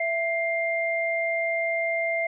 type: tone pair together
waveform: sine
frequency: 665 / 2100 Hz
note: E5 / C7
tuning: +15 / +6 cents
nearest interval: octave + minor sixth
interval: 1991 cents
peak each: -26 dBFS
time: 0-2.27 s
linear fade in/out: 5 ms
effects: none